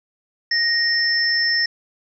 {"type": "tone pair together", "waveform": "sine", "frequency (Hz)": [1864.7, 5319], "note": ["A#6", "E8"], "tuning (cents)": [0, 15], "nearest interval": "octave + tritone", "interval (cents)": 1815, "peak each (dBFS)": -19, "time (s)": [0.51, 1.66], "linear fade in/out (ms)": 5, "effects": []}